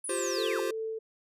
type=linear sweep; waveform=sine; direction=down; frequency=10400 to 782 Hz; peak=-34 dBFS; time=0.04-0.6 s; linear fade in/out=5 ms
type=chord; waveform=square; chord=F suspended second; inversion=none; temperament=equal; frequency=349.2 / 392 / 523.3 Hz; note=F4 / G4 / C5; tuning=0 / 0 / 0 cents; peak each=-35 dBFS; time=0.09-0.71 s; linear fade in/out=5 ms
type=tone with tremolo; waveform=sine; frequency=443.4 Hz; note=A4; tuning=13 cents sharp; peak=-31 dBFS; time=0.37-0.99 s; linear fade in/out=10 ms; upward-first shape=sine; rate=2.7 Hz; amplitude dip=30%
effects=resampled to 32000 Hz